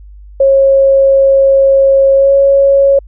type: tone with pitch glide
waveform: sine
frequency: 544 to 552.2 Hz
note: C#5 to C#5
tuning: -33 to -7 cents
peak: -4 dBFS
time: 0.4-2.99 s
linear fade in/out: 5 ms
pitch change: +26 cents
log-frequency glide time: 2.15-2.32 s
effects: added 50 Hz sine -31 dBFS peak until 3.07 s